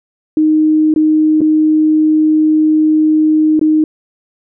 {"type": "tone with dropouts", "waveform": "sine", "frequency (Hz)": 310, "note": "D#4", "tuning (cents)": -6, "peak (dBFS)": -7, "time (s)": [0.37, 3.84], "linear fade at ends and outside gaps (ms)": 2, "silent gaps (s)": [[0.94, 0.961], [1.407, 1.415], [3.594, 3.613]], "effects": []}